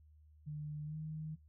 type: tone with pitch glide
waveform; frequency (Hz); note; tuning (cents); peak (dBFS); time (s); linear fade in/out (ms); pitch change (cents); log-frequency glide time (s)
sine; 150 to 155.74; D3 to D#3; +37 to +2; -40; 0.46-1.36; 20; +65; 0.85-0.96
effects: noise-tail reverb RT60 0.2 s tail -20 dB re dry + added 76 Hz sine -60 dBFS peak until 1.48 s